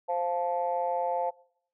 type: chord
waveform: sine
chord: F major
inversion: second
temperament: just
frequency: 523.8 / 698.5 / 873.1 Hz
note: C5 / F5 / A5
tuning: +2 / 0 / -14 cents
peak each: -30 dBFS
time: 0.08-1.31 s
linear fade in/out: 20 ms
effects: noise-tail reverb RT60 0.7 s tail -24 dB re dry + tanh soft clip ceiling -17 dBFS